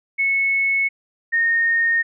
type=tone pair in turn; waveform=sine; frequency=2200 / 1843.5 Hz; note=C#7 / A#6; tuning=-14 / -20 cents; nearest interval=minor third; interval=306 cents; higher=first; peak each=-16 / -15 dBFS; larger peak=second; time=0.18-0.89 / 1.32-2.03 s; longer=neither; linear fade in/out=20 ms; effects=none